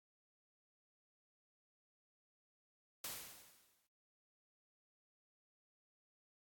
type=noise with exponential decay; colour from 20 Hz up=white; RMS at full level=-43 dBFS; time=3.04-3.87 s; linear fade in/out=2 ms; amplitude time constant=180 ms; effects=noise-tail reverb RT60 0.4 s tail -23 dB re dry + AAC 64 kbps